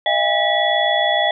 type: tone cluster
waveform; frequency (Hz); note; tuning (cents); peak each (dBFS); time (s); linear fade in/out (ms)
sine; 622 / 683 / 810 / 1943 / 3390; D#5 / F5 / G#5 / B6 / G#7; -1 / -39 / -43 / -29 / +35; -21; 0.06-1.31; 2
effects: none